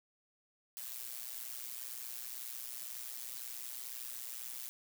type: noise with amplitude modulation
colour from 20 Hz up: blue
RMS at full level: -41 dBFS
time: 0.77-4.69 s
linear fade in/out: 0 ms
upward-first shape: sine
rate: 122 Hz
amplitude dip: 80%
effects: none